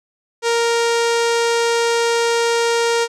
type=tone with low-pass filter; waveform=sawtooth; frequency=466.2 Hz; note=A#4; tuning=in tune; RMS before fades=-17 dBFS; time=0.42-3.08 s; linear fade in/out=50 ms; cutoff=7100 Hz; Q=1.3; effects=none